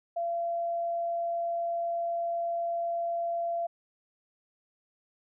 sine tone, 682 Hz, F5, 41 cents flat, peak -28 dBFS, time 0.16-3.67 s, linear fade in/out 10 ms, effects none

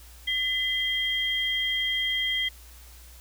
sine tone pair together, 2022 / 3210 Hz, B6 / G7, +40 / +40 cents, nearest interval minor sixth, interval 800 cents, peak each -28 / -26 dBFS, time 0.27-2.49 s, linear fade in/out 10 ms, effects added 60 Hz sine -47 dBFS peak until 3.2 s + white hiss -52 dBFS RMS until 3.2 s

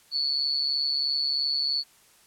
sine tone with amplitude modulation, 4435 Hz, C#8, in tune, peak -20 dBFS, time 0.11-1.84 s, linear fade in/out 50 ms, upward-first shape sine, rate 143 Hz, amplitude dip 80%, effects white hiss -58 dBFS RMS until 2.26 s + low-pass 12000 Hz 12 dB/octave

